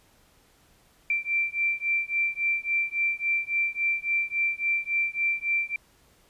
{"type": "beating tone pair", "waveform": "sine", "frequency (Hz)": [2349, 2352.6], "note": ["D7", "D7"], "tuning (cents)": [0, 2], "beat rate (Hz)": 3.6, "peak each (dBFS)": -27, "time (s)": [1.1, 5.76], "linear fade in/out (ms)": 2, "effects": ["pink hiss -61 dBFS RMS until 6.29 s", "resampled to 32000 Hz"]}